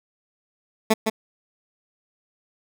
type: tone with echo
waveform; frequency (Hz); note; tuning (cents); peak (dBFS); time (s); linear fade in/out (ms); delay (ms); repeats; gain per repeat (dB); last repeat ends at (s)
15% pulse; 220; A3; 0; -8; 0.9-0.94; 10; 160; 1; -5; 1.1
effects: none